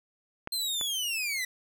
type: clicks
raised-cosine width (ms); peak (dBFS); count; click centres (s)
0.5; -19 / -23; 2; 0.474 / 0.812
type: linear sweep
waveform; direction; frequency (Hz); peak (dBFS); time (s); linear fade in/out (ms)
sawtooth; down; 4186 to 1941; -26; 0.52-1.45; 5
effects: none